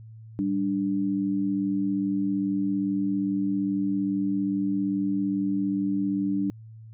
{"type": "tone pair together", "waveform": "sine", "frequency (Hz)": [195.82, 293.4], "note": ["G3", "D4"], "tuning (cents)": [-2, -2], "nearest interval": "perfect fifth", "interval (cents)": 700, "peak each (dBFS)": [-27, -25], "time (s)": [0.39, 6.5], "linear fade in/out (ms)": 0, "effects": ["added 111 Hz sine -42 dBFS peak until 6.93 s"]}